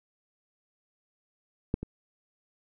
clicks, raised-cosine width 3 ms, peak -13 / -22 dBFS, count 2, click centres 1.741 / 1.83 s, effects none

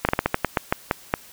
slowing click train, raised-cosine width 0.5 ms, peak -3 dBFS, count 11, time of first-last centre 0.05-1.139 s, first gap 38 ms, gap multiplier 1.22, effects white hiss -47 dBFS RMS until 1.32 s

